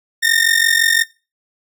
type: ring-modulated tone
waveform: sawtooth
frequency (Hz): 1828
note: A#6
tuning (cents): -34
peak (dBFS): -6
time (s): 0.22-1.04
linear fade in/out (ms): 20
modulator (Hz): 22.9
effects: noise-tail reverb RT60 0.3 s tail -20 dB re dry